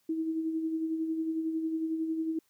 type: tone with tremolo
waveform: sine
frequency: 321.5 Hz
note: E4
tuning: 43 cents flat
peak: -27 dBFS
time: 0.09-2.39 s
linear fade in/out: 5 ms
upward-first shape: sine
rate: 11 Hz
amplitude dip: 45%
effects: white hiss -72 dBFS RMS until 2.49 s